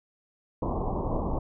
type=low-pass noise; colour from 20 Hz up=pink; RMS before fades=-29 dBFS; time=0.62-1.39 s; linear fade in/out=5 ms; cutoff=1100 Hz; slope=96 dB/octave; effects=none